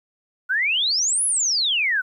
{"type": "exponential two-way sweep", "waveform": "sine", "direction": "up then down", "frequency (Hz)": [1437, 10910, 1437], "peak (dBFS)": -18, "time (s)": [0.49, 2.02], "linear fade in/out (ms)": 20, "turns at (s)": 1.25, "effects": ["10-bit"]}